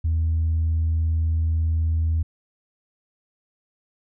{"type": "tone", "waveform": "sine", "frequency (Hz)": 80.9, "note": "E2", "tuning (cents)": -32, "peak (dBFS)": -17, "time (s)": [0.04, 2.23], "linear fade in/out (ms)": 10, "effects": ["tanh soft clip ceiling -16 dBFS"]}